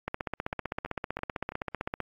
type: two click trains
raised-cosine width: 0.5 ms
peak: -24 / -16 dBFS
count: 4 / 31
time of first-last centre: 0.53-1.52 / 0.08-2.003 s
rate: 3.03 / 15.6 Hz
effects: AAC 32 kbps